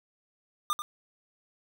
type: tone with echo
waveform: square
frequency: 1207 Hz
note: D6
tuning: 47 cents sharp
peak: -26 dBFS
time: 0.7-0.73 s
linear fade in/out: 0 ms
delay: 90 ms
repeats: 1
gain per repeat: -8 dB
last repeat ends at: 0.82 s
effects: none